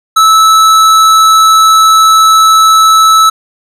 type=tone with hard clipping; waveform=sine; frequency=1307 Hz; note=E6; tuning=15 cents flat; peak=-4 dBFS; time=0.16-3.3 s; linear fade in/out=10 ms; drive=15 dB; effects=none